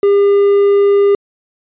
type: tone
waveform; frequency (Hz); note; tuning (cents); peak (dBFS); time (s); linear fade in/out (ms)
triangle; 402.3; G4; +45; -5; 0.03-1.15; 2
effects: resampled to 8000 Hz